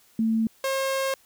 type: tone pair in turn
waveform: sine / sawtooth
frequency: 223.5 / 537 Hz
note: A3 / C5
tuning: +27 / +45 cents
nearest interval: octave + minor third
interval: 1518 cents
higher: second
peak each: -20 dBFS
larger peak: neither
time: 0.19-0.47 / 0.64-1.14 s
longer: second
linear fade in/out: 2 ms
effects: white hiss -59 dBFS RMS until 1.25 s